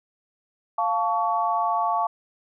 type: chord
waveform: sine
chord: F augmented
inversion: none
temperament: equal with one note detuned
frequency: 698.5 / 880 / 1126.2 Hz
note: F5 / A5 / C#6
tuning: 0 / 0 / +27 cents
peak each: -25 dBFS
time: 0.78-2.07 s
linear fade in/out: 5 ms
effects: none